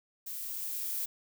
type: noise with level ramp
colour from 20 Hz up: violet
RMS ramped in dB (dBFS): -40 to -34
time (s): 0.26-1.06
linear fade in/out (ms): 10
effects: none